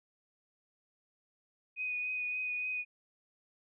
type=tone with vibrato; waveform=sine; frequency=2489 Hz; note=D#7; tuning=in tune; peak=-33 dBFS; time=1.76-2.85 s; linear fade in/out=50 ms; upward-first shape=triangle; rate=3.5 Hz; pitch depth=19 cents each way; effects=none